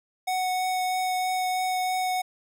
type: tone with vibrato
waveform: square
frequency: 740 Hz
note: F#5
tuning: in tune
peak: -25 dBFS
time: 0.27-2.22 s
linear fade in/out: 10 ms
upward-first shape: triangle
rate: 3.1 Hz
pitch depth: 9 cents each way
effects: none